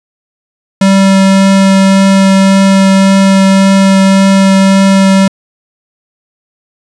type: tone with vibrato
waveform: square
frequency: 193.7 Hz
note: G3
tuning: 20 cents flat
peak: -4 dBFS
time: 0.81-5.28 s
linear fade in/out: 5 ms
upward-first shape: triangle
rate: 1.8 Hz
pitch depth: 8 cents each way
effects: resampled to 22050 Hz